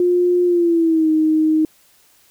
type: tone with pitch glide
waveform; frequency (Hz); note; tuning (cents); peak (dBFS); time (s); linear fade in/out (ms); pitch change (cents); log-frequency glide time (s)
sine; 355.3 to 312.9; F4 to D#4; +30 to +10; -12; 0-1.65; 2; -220; 0.45-1.1
effects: white hiss -54 dBFS RMS until 2.3 s